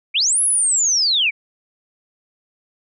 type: linear two-way sweep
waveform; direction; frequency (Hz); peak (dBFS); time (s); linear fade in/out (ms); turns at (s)
sine; up then down; 2183 to 10960 to 2183; -14; 0.14-1.31; 20; 0.42
effects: none